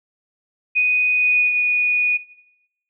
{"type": "tone with pitch glide", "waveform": "sine", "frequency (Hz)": [2488, 2465], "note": ["D#7", "D#7"], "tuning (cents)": [-1, -17], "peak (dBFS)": -14, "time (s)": [0.75, 2.18], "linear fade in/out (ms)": 20, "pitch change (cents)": -16, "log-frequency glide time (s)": [1.14, 1.59], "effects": ["noise-tail reverb RT60 0.8 s tail -17 dB re dry"]}